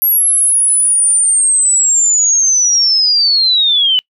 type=linear sweep; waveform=sine; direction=down; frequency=11610 to 2960 Hz; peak=-8 dBFS; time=0.02-3.99 s; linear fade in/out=0 ms; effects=noise-tail reverb RT60 0.1 s tail -26 dB re dry